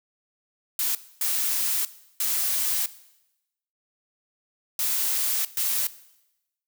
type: noise bursts at uneven times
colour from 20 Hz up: blue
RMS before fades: -25 dBFS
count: 5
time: 0.79-0.95 / 1.21-1.85 / 2.2-2.86 / 4.79-5.45 / 5.57-5.87 s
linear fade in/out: 2 ms
effects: noise-tail reverb RT60 0.9 s tail -17 dB re dry